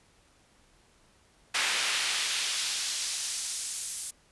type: noise with high-pass filter sweep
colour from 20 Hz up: brown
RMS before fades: -31 dBFS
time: 1.54-4.11 s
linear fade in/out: 10 ms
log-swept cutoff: 2000 to 9000 Hz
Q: 0.98
effects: pink hiss -63 dBFS RMS until 4.31 s + resampled to 24000 Hz